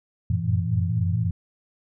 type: tone cluster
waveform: sine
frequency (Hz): 91.3 / 95.2 / 111.7 / 116.2 / 166.5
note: F#2 / F#2 / A2 / A#2 / E3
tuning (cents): -23 / +50 / +27 / -5 / +18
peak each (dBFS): -27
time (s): 0.3-1.31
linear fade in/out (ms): 5
effects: none